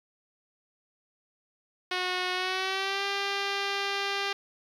5% pulse tone with pitch glide, 364.9 to 397.9 Hz, F#4 to G4, -24 to +26 cents, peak -16 dBFS, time 1.91-4.33 s, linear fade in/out 5 ms, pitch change +150 cents, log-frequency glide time 2.33-3.04 s, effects low-pass 5000 Hz 12 dB/octave + 9-bit

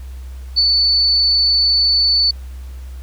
sine tone with ADSR envelope, 4487 Hz, C#8, 20 cents sharp, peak -9 dBFS, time 0.56-2.31 s, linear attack 23 ms, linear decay 40 ms, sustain -2 dB, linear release 5 ms, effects added 64 Hz sine -28 dBFS peak until 3.02 s + pink hiss -48 dBFS RMS until 3.02 s

